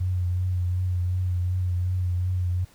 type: tone with vibrato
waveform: sine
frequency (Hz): 90.4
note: F#2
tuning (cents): -40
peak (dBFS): -22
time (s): 0-2.65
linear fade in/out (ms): 10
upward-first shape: triangle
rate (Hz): 2.7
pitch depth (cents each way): 35
effects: pink hiss -56 dBFS RMS until 2.74 s